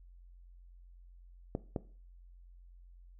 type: clicks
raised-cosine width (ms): 2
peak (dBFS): -20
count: 2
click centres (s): 1.551 / 1.762
effects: noise-tail reverb RT60 0.4 s tail -17 dB re dry + added 44 Hz sine -53 dBFS peak until 3.19 s